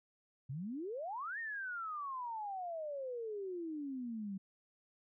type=exponential two-way sweep; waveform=sine; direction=up then down; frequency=124.3 to 1869 to 188.5 Hz; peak=-39 dBFS; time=0.49-4.38 s; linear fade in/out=10 ms; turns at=1.39 s; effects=none